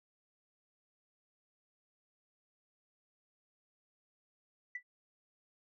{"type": "tone with exponential decay", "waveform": "sine", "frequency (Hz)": 1975.5, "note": "B6", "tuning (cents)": 0, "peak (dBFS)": -34, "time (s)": [4.75, 4.83], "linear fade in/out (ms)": 5, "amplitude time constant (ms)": 16, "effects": ["tanh soft clip ceiling -30 dBFS"]}